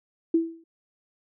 sine tone with exponential decay, 329.6 Hz, E4, in tune, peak -15 dBFS, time 0.34-0.64 s, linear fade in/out 5 ms, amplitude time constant 64 ms, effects none

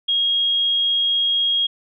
sine tone, 3272 Hz, G#7, 26 cents flat, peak -16 dBFS, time 0.08-1.67 s, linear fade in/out 10 ms, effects none

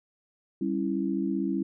sine chord, C# diminished, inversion second, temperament equal with one note detuned, 196 / 274.2 / 329.6 Hz, G3 / C#4 / E4, 0 / -19 / 0 cents, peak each -30 dBFS, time 0.61-1.63 s, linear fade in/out 5 ms, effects none

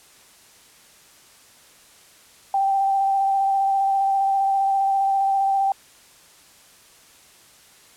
sine tone with vibrato, 783 Hz, G5, 2 cents flat, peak -17 dBFS, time 2.54-5.72 s, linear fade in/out 2 ms, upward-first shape square, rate 15 Hz, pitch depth 12 cents each way, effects white hiss -51 dBFS RMS until 7.96 s + low-pass 11000 Hz 12 dB/octave

